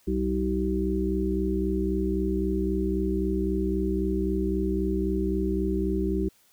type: harmonic tone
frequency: 63.8 Hz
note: C2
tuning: 43 cents flat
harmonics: 1 / 3 / 5 / 6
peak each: -29 / -29 / -29 / -29 dBFS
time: 0.07-6.29 s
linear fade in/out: 10 ms
effects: white hiss -62 dBFS RMS until 6.52 s